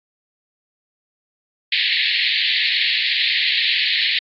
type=band-pass noise; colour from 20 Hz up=white; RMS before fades=-19 dBFS; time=1.72-4.19 s; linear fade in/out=5 ms; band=1800 to 4400 Hz; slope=96 dB/octave; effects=AAC 32 kbps